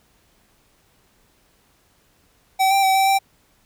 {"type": "tone with pitch steps", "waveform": "square", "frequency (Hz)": [766, 785, 766, 774, 781], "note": ["G5", "G5", "G5", "G5", "G5"], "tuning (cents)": [-40, 2, -40, -22, -7], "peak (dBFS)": -15, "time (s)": [2.59, 3.19], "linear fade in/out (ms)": 20, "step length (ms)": 120, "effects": ["pink hiss -60 dBFS RMS until 3.65 s"]}